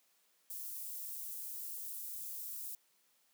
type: high-pass noise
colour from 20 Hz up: white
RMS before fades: -44 dBFS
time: 0.5-2.75 s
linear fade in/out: 2 ms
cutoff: 11000 Hz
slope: 12 dB/octave
effects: white hiss -73 dBFS RMS until 3.33 s + high-pass 200 Hz 12 dB/octave